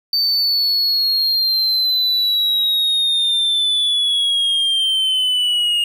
triangle linear sweep, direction down, 4582 to 2842 Hz, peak -13 dBFS, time 0.13-5.84 s, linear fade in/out 2 ms, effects none

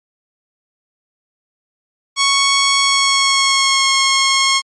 10% pulse tone with pitch glide, 1108 to 1083.3 Hz, C#6 to C#6, -1 to -40 cents, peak -3 dBFS, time 2.16-4.62 s, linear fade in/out 50 ms, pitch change -39 cents, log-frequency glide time 2.81-3.9 s, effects MP3 48 kbps

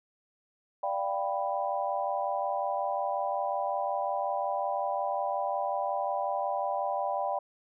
sine chord, G dominant seventh, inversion second, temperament equal, 587.3 / 698.5 / 784 / 987.8 Hz, D5 / F5 / G5 / B5, 0 / 0 / 0 / 0 cents, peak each -33 / -35 / -32 / -35 dBFS, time 0.83-7.39 s, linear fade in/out 5 ms, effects none

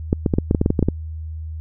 clicks, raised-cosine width 3 ms, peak -3 dBFS, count 12, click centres 0.129 / 0.262 / 0.338 / 0.385 / 0.511 / 0.548 / 0.614 / 0.661 / 0.704 / 0.792 / 0.827 / 0.886 s, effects added 79 Hz sine -27 dBFS peak until 1.6 s

